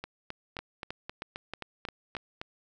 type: two click trains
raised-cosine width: 0.3 ms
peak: -21 / -20 dBFS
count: 10 / 6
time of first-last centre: 0.04-2.415 / 0.59-2.167 s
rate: 3.79 / 3.17 Hz
effects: none